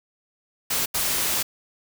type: noise bursts at uneven times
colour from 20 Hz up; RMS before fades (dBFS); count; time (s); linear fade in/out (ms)
white; -24; 2; 0.7-0.86 / 0.94-1.43; 10
effects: none